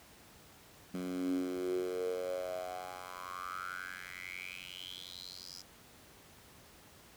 10% pulse tone with high-pass filter sweep, 91.1 Hz, F#2, 26 cents flat, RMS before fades -40 dBFS, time 0.94-5.62 s, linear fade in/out 5 ms, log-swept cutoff 210 to 5300 Hz, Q 8.7, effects pink hiss -58 dBFS RMS until 7.16 s + high-pass 60 Hz 12 dB/octave

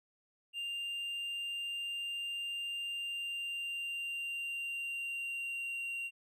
triangle tone with pitch glide, 2794 to 2762 Hz, F7 to F7, 0 to -20 cents, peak -35 dBFS, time 0.53-6.11 s, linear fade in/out 50 ms, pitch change -20 cents, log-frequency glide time 2.85-5.87 s, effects none

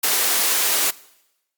white high-pass noise, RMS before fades -19 dBFS, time 0.03-0.91 s, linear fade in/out 10 ms, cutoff 340 Hz, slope 12 dB/octave, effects noise-tail reverb RT60 0.9 s tail -21 dB re dry + Opus 48 kbps

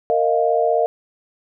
sine chord, Bb suspended fourth, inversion none, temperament equal with one note detuned, 462.4 / 622.3 / 698.5 Hz, Bb4 / Eb5 / F5, -14 / 0 / 0 cents, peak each -19 dBFS, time 0.1-0.86 s, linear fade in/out 0 ms, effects none

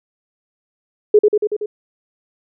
sine tone with echo, 420.4 Hz, G#4, 21 cents sharp, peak -5 dBFS, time 1.14-1.19 s, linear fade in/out 5 ms, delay 94 ms, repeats 5, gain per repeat -3 dB, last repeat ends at 1.66 s, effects none

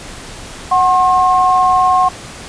sine tone pair together, 740 / 1073 Hz, F#5 / C6, 0 / +43 cents, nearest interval tritone, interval 643 cents, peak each -11 dBFS, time 0.71-2.09 s, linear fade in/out 10 ms, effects pink hiss -31 dBFS RMS until 2.48 s + resampled to 22050 Hz

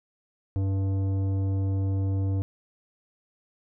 sine tone with tanh clipping, 96.9 Hz, G2, 20 cents flat, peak -25 dBFS, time 0.56-2.42 s, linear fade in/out 0 ms, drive 12 dB, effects none

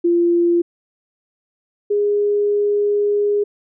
sine tone pair in turn, 344.3 / 411.6 Hz, F4 / G#4, -25 / -16 cents, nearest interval minor third, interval 309 cents, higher second, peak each -12 / -14 dBFS, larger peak first, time 0.04-0.62 / 1.9-3.44 s, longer second, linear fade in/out 10 ms, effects none

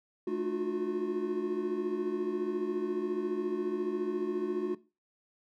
triangle tone cluster, 216 / 302.9 / 349.9 / 364.3 Hz, A3 / D#4 / F4 / F#4, -32 / -46 / +3 / -27 cents, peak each -37 / -36 / -35 / -30 dBFS, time 0.27-4.75 s, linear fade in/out 5 ms, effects noise-tail reverb RT60 0.3 s tail -18 dB re dry

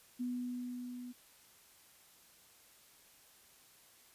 sine tone with level ramp, 246.9 Hz, B3, in tune, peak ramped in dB -34 to -44 dBFS, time 0.19-1.13 s, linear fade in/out 20 ms, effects white hiss -63 dBFS RMS until 4.14 s + resampled to 32000 Hz

